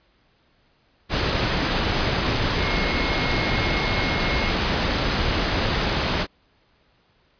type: tone in noise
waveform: sine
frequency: 2159 Hz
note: C#7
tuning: 46 cents flat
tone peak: -29 dBFS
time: 2.57-4.53 s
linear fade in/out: 50 ms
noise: pink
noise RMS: -22 dBFS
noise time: 1.09-6.27 s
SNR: -10 dB
effects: pink hiss -62 dBFS RMS until 7.39 s + resampled to 11025 Hz